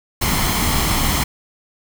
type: noise with comb filter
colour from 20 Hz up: pink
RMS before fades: -18 dBFS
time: 0.21-1.24 s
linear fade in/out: 10 ms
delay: 0.95 ms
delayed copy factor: +0.5
effects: none